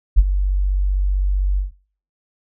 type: tone with ADSR envelope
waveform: sine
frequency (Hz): 47.79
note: G1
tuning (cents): -43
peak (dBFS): -3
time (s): 0.16-1.72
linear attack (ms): 27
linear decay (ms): 39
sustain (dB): -11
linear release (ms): 140
effects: noise-tail reverb RT60 0.5 s tail -24 dB re dry + tanh soft clip ceiling 0 dBFS